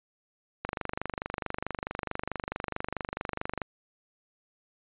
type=click train; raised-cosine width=0.5 ms; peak=-16 dBFS; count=74; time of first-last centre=0.65-3.617 s; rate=24.6 Hz; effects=resampled to 8000 Hz